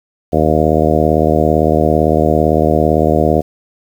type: harmonic tone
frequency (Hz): 77.78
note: D#2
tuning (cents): 0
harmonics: 1 / 2 / 3 / 4 / 5 / 6 / 7 / 8 / 9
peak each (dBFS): -18 / -18 / -18 / -18 / -18 / -18 / -18 / -18 / -18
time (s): 0.32-3.42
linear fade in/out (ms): 20
effects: 7-bit